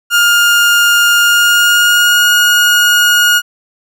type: tone with pitch glide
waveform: 30% pulse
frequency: 1413 to 1437.7 Hz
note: F6 to F6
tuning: +20 to +50 cents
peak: -4 dBFS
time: 0.1-3.42 s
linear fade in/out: 50 ms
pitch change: +30 cents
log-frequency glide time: 1.18-2.31 s
effects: none